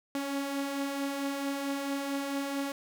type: beating tone pair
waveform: sawtooth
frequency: 274.4 / 278.9 Hz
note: C#4 / C#4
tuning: -17 / +11 cents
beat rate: 4.5 Hz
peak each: -36 / -28 dBFS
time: 0.15-2.72 s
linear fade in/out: 2 ms
effects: none